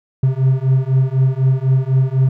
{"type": "beating tone pair", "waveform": "triangle", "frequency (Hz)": [130, 134], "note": ["C3", "C3"], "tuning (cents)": [-11, 42], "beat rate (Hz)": 4, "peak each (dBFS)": -13, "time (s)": [0.23, 2.29], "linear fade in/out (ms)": 5, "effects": []}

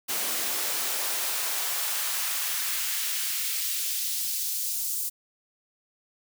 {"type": "noise with high-pass filter sweep", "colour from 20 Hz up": "white", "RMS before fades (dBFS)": -29, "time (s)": [0.08, 5.1], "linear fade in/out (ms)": 20, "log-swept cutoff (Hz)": [220, 7100], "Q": 0.82, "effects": []}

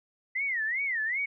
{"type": "tone with vibrato", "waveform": "sine", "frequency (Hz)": 1975, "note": "B6", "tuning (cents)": 0, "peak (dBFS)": -27, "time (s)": [0.35, 1.26], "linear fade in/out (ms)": 10, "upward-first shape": "sine", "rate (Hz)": 2.6, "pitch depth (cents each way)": 230, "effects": []}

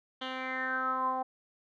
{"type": "tone with low-pass filter sweep", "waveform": "10% pulse", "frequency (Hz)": 259.5, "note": "C4", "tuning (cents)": -14, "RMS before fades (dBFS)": -33, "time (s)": [0.21, 1.23], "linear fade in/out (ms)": 10, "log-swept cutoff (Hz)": [3100, 840], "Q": 8.2, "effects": []}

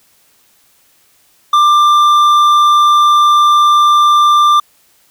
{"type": "tone with hard clipping", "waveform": "triangle", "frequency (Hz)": 1187, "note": "D6", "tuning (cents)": 18, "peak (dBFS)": -7, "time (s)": [1.53, 4.6], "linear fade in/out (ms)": 5, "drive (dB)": 10, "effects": ["white hiss -52 dBFS RMS until 5.1 s"]}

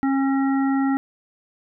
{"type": "harmonic tone", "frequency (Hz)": 271.5, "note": "C#4", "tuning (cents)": -36, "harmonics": [1, 3, 5, 7], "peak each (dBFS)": [-18, -28, -32, -35], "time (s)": [0.03, 0.97], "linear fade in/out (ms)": 0, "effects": []}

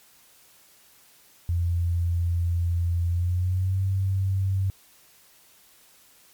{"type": "tone with pitch glide", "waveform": "sine", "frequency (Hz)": [86, 95.98], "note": ["F2", "G2"], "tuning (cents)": [-26, -36], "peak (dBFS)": -21, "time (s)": [1.49, 4.7], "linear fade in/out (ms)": 0, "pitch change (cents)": 190, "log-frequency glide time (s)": [3.08, 3.82], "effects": ["white hiss -56 dBFS RMS until 6.33 s", "MP3 96 kbps"]}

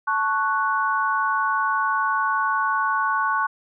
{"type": "chord", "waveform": "sine", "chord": "F# minor", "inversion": "first", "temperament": "equal", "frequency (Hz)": [880, 1108.7, 1480], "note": ["A5", "C#6", "F#6"], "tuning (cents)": [0, 0, 0], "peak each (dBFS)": [-26, -22, -24], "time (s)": [0.07, 3.47], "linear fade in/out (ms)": 10, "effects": []}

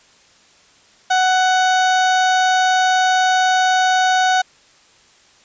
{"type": "tone", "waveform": "30% pulse", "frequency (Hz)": 744, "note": "F#5", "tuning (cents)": 9, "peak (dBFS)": -10, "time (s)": [1.1, 4.42], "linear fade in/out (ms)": 10, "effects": ["white hiss -51 dBFS RMS until 5.44 s", "resampled to 16000 Hz"]}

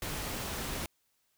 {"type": "noise", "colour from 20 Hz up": "pink", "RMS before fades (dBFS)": -37, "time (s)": [0.02, 0.86], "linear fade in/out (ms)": 2, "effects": ["white hiss -75 dBFS RMS until 1.37 s"]}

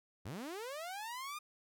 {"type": "linear sweep", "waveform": "sawtooth", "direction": "up", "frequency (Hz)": [77.78, 1231], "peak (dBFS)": -38, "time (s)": [0.25, 1.39], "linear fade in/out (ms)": 10, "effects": []}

